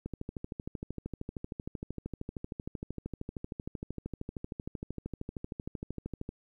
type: click train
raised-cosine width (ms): 3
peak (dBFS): -24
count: 82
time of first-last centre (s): 0.06-6.291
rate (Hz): 13
effects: 11-bit